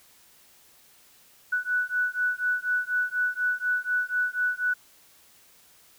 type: beating tone pair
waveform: sine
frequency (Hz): 1480 / 1484.1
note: F#6 / F#6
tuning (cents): 0 / +5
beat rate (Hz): 4.1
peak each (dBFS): -27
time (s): 1.52-4.74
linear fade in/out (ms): 10
effects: white hiss -57 dBFS RMS until 5.98 s